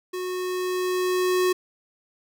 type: tone with level ramp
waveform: square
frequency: 365.9 Hz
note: F#4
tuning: 19 cents flat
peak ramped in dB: -29 to -19 dBFS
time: 0.13-1.53 s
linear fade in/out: 10 ms
effects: none